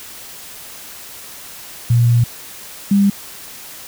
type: tone pair in turn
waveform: sine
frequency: 118.9 / 199.97 Hz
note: A#2 / G3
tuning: +35 / +35 cents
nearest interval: major sixth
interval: 900 cents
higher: second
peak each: -9 dBFS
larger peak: neither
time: 1.9-2.24 / 2.91-3.1 s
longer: first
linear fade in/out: 5 ms
effects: white hiss -35 dBFS RMS until 3.87 s